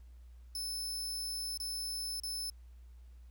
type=tone with dropouts; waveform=sawtooth; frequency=5260 Hz; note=E8; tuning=5 cents flat; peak=-34 dBFS; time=0.55-2.5 s; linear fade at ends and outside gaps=2 ms; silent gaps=1.575-1.6 / 2.2-2.234 s; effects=added 60 Hz sine -51 dBFS peak until 3.3 s + pink hiss -74 dBFS RMS until 3.3 s